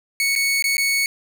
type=tone with dropouts; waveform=sawtooth; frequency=2217 Hz; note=C#7; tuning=in tune; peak=-14 dBFS; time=0.2-1.06 s; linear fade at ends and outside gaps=1 ms; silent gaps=0.353-0.36 / 0.624-0.641 / 0.769-0.78 s; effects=none